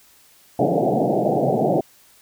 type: band-pass noise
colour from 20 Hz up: white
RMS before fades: -19 dBFS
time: 0.59-1.81 s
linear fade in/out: 5 ms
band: 120 to 780 Hz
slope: 96 dB/octave
effects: white hiss -53 dBFS RMS until 2.21 s